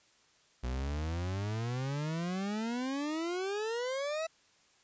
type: exponential sweep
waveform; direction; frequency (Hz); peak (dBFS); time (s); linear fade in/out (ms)
40% pulse; up; 60 to 659.3; -32; 0.63-4.27; 10
effects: white hiss -66 dBFS RMS until 4.83 s + resampled to 16000 Hz